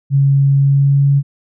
sine tone with pitch glide, 138.59 to 140.2 Hz, C#3 to C#3, 0 to +20 cents, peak -8 dBFS, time 0.1-1.23 s, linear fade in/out 50 ms, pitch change +20 cents, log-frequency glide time 0.54-1.1 s, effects none

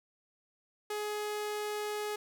sawtooth tone, 419.8 Hz, G#4, 19 cents sharp, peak -30 dBFS, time 0.9-2.16 s, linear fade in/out 5 ms, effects none

